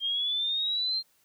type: exponential sweep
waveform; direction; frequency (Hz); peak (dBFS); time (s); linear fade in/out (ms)
sine; up; 3189 to 4200; -26; 0-1.03; 50
effects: white hiss -67 dBFS RMS until 1.24 s